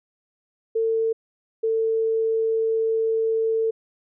sine tone pair in turn, 449.4 / 447.3 Hz, A4 / A4, +37 / +28 cents, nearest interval unison, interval 9 cents, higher first, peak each -19 dBFS, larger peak neither, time 0.75-1.13 / 1.63-3.71 s, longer second, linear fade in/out 10 ms, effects none

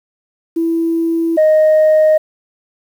sine tone pair in turn, 331 / 621.6 Hz, E4 / D#5, +7 / -2 cents, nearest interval major seventh, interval 1091 cents, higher second, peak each -12 / -5 dBFS, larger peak second, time 0.56-1.37 / 1.37-2.18 s, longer neither, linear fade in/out 10 ms, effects tanh soft clip ceiling -5 dBFS + 7-bit

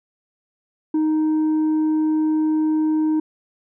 sine tone with tanh clipping, 311.1 Hz, D#4, in tune, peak -17 dBFS, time 0.94-3.2 s, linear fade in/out 5 ms, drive 3 dB, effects none

